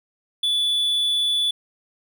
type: tone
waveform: triangle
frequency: 3456 Hz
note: A7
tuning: 32 cents flat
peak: -17 dBFS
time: 0.43-1.51 s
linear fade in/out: 5 ms
effects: none